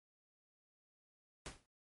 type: noise with exponential decay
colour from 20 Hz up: pink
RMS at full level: -43 dBFS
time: 1.46-1.66 s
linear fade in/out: 0 ms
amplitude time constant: 43 ms
effects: MP3 48 kbps